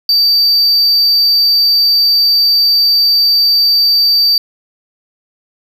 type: tone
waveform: triangle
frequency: 4635 Hz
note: D8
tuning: 24 cents flat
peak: -6 dBFS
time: 0.09-4.38 s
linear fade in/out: 2 ms
effects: none